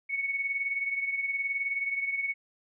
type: beating tone pair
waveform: sine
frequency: 2217 / 2236 Hz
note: C#7 / C#7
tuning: 0 / +14 cents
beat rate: 19 Hz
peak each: -29 / -36 dBFS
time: 0.09-2.34 s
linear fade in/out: 20 ms
effects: none